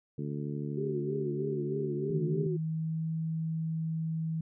harmonic tone, 72.6 Hz, D2, 19 cents flat, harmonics 2 / 3 / 4 / 5 / 6, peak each -35 / -39 / -41 / -43 / -45 dBFS, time 0.18-2.47 s, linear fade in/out 5 ms
sine tone with vibrato, 378.5 Hz, F#4, 39 cents sharp, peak -32 dBFS, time 0.77-2.57 s, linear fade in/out 10 ms, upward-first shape triangle, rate 3.2 Hz, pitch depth 130 cents each way
sine tone with pitch glide, 157.6 to 161.1 Hz, D#3 to E3, +23 to -39 cents, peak -30 dBFS, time 2.1-4.41 s, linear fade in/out 5 ms, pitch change +38 cents, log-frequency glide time 2.21-3.1 s
effects none

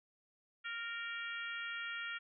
harmonic tone with a mistuned harmonic, 466.2 Hz, A#4, in tune, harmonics 3 / 4 / 5 / 6 / 7, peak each -43 / -45 / -47 / -49 / -50 dBFS, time 0.64-2.19 s, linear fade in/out 20 ms, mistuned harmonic 4, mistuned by -17 cents, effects none

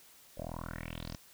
10% pulse tone with low-pass filter sweep, 41.2 Hz, E1, in tune, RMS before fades -42 dBFS, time 0.37-1.16 s, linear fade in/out 10 ms, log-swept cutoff 550 to 5800 Hz, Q 5.2, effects white hiss -59 dBFS RMS until 1.33 s

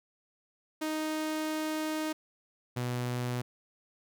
sawtooth tone pair in turn, 311.1 / 123.17 Hz, D#4 / B2, 0 / -4 cents, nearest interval octave + major third, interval 1604 cents, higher first, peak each -27 dBFS, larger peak neither, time 0.81-2.13 / 2.76-3.42 s, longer first, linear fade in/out 10 ms, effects none

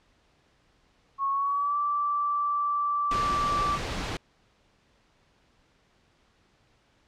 sine tone with pitch glide, 1100 to 1165.4 Hz, C#6 to D6, -14 to -14 cents, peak -24 dBFS, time 1.18-3.79 s, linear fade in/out 50 ms, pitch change +100 cents, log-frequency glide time 1.31-1.77 s
pink noise, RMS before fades -32 dBFS, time 3.11-4.17 s, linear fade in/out 2 ms
effects pink hiss -65 dBFS RMS until 7.07 s + low-pass 5000 Hz 12 dB/octave

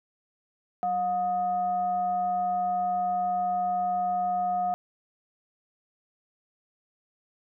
sine tone with frequency modulation, 719 Hz, F#5, 50 cents flat, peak -24 dBFS, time 0.83-4.74 s, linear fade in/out 0 ms, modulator 531 Hz, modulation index 0.31, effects none

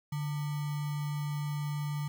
sine tone with sample-and-hold, 146.83 Hz, D3, in tune, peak -31 dBFS, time 0.12-2.08 s, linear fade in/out 5 ms, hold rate 1050 Hz, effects none

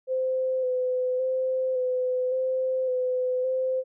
sine tone with vibrato, 512 Hz, C5, 38 cents flat, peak -23 dBFS, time 0.07-3.84 s, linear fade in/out 50 ms, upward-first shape square, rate 0.89 Hz, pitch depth 20 cents each way, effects none

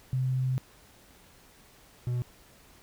sine / triangle tone pair in turn, 129.5 / 122.73 Hz, C3 / B2, -17 / -10 cents, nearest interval minor second, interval 93 cents, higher first, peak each -25 dBFS, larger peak neither, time 0.13-0.58 / 2.07-2.22 s, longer first, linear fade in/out 0 ms, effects pink hiss -57 dBFS RMS until 2.82 s

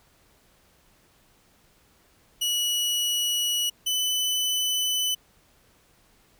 sawtooth tone pair in turn, 2925 / 3004 Hz, F#7 / F#7, -21 / +26 cents, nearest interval unison, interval 47 cents, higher second, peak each -20 dBFS, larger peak neither, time 2.41-3.7 / 3.86-5.15 s, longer neither, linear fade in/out 10 ms, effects pink hiss -61 dBFS RMS until 6.39 s

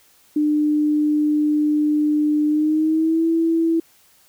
sine tone with pitch glide, 300 to 329 Hz, D4 to E4, +37 to -3 cents, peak -15 dBFS, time 0.36-3.8 s, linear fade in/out 5 ms, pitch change +160 cents, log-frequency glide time 2.47-3.26 s, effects white hiss -55 dBFS RMS until 4.28 s

